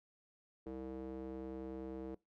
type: tone with band-pass filter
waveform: square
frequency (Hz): 65.1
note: C2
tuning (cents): -8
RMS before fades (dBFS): -45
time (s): 0.66-2.15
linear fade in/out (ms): 5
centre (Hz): 390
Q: 3.5
effects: noise-tail reverb RT60 0.2 s tail -22 dB re dry